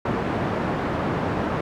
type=band-pass noise; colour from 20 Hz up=pink; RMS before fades=-25 dBFS; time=0.05-1.61 s; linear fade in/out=5 ms; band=110 to 1300 Hz; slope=12 dB/octave; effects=none